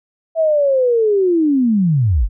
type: linear sweep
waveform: sine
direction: down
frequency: 660 to 36.71 Hz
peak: -11 dBFS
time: 0.35-2.29 s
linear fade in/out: 50 ms
effects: none